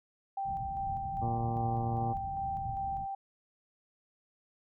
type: tone with tremolo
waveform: sine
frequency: 784 Hz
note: G5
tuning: in tune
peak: -32 dBFS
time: 0.37-3.15 s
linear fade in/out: 5 ms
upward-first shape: square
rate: 2.5 Hz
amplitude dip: 25%
type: low-pass noise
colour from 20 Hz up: white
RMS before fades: -43 dBFS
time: 0.44-3.07 s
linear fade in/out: 50 ms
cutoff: 150 Hz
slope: 24 dB/octave
type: harmonic tone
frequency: 116.9 Hz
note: A#2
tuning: 5 cents sharp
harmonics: 1 / 2 / 3 / 4 / 5 / 6 / 7 / 8 / 9 / 10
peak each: -33 / -39 / -43 / -45 / -47 / -49 / -50 / -51 / -52 / -53 dBFS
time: 1.21-2.14 s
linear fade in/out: 20 ms
effects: none